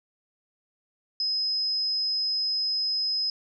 sine tone, 5080 Hz, D#8, 35 cents sharp, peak -24 dBFS, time 1.2-3.3 s, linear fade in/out 2 ms, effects none

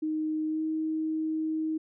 sine tone with pitch glide, 311.1 to 315.3 Hz, D#4 to D#4, 0 to +23 cents, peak -27 dBFS, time 0.02-1.78 s, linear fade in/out 10 ms, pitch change +23 cents, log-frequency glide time 0.47-0.62 s, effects none

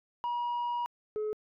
sine tone pair in turn, 960 / 426.8 Hz, B5 / G#4, -49 / +47 cents, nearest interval octave + major second, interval 1404 cents, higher first, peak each -27 / -28 dBFS, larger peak first, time 0.24-0.86 / 1.16-1.33 s, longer first, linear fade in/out 0 ms, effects tanh soft clip ceiling -29 dBFS

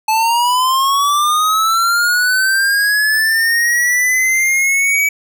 square linear sweep, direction up, 865 to 2289 Hz, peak -12 dBFS, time 0.08-5.09 s, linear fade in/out 5 ms, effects none

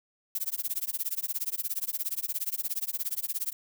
violet noise with tremolo, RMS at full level -29 dBFS, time 0.35-3.53 s, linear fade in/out 2 ms, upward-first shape sine, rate 17 Hz, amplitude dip 100%, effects none

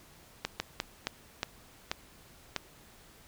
slowing click train, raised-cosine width 0.2 ms, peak -13 dBFS, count 7, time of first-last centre 0.45-2.563 s, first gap 150 ms, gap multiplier 1.34, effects pink hiss -57 dBFS RMS until 3.27 s

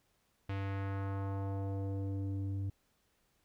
square tone with low-pass filter sweep, 98 Hz, G2, in tune, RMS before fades -37 dBFS, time 0.49-2.7 s, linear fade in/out 5 ms, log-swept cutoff 2700 to 200 Hz, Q 1.4, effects pink hiss -75 dBFS RMS until 3.44 s

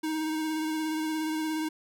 square tone with vibrato, 313.5 Hz, D#4, 13 cents sharp, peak -29 dBFS, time 0.03-1.69 s, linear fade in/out 10 ms, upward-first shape sine, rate 17 Hz, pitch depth 22 cents each way, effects none

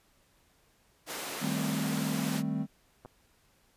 pink high-pass noise, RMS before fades -38 dBFS, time 1.06-2.43 s, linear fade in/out 50 ms, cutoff 330 Hz, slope 12 dB/octave
triangle chord, A half-diminished seventh, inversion second, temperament equal, 155.56 / 196 / 220 / 261.6 Hz, Eb3 / G3 / A3 / C4, 0 / 0 / 0 / 0 cents, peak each -33 dBFS, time 1.4-2.67 s, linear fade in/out 50 ms
clicks, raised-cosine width 1 ms, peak -33 dBFS, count 2, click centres 3.05 / 3.058 s
effects pink hiss -67 dBFS RMS until 3.76 s + resampled to 32000 Hz

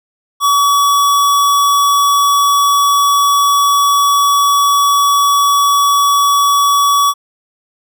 square tone, 1136 Hz, C#6, 42 cents sharp, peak -9 dBFS, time 0.4-7.14 s, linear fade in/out 50 ms, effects none

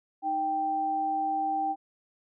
sine tone pair together, 311.1 / 783.9 Hz, D#4 / G5, 0 / 0 cents, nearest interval octave + major third, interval 1600 cents, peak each -36 / -26 dBFS, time 0.22-1.76 s, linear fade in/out 50 ms, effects none

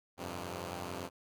5% pulse chord, F suspended second, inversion none, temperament equal with one note detuned, 87.31 / 98 / 131.49 Hz, F2 / G2 / C3, 0 / 0 / +9 cents, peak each -30 / -33 / -36 dBFS, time 0.17-1.1 s, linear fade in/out 50 ms, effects none

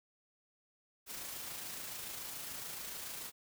white noise with amplitude modulation, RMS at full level -43 dBFS, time 1.06-3.32 s, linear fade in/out 50 ms, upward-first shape sine, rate 27 Hz, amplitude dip 30%, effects none

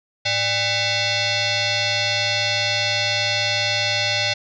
sine tone with frequency modulation, 808 Hz, G#5, 48 cents flat, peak -18 dBFS, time 0.25-4.34 s, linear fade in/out 10 ms, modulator 701 Hz, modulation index 6.3, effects none

